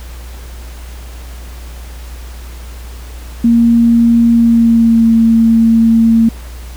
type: tone with pitch glide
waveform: sine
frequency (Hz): 233.1 to 227.3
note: A#3 to A#3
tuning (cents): 0 to -43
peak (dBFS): -5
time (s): 3.44-6.29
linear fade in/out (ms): 5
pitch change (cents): -43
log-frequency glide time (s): 4.31-5.12
effects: added 60 Hz sine -26 dBFS peak until 6.76 s + pink hiss -37 dBFS RMS until 6.76 s